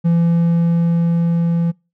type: tone with level ramp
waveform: triangle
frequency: 168.9 Hz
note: E3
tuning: 42 cents sharp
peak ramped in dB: -9 to -12 dBFS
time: 0.04-1.72 s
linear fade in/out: 20 ms
effects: noise-tail reverb RT60 0.3 s tail -26 dB re dry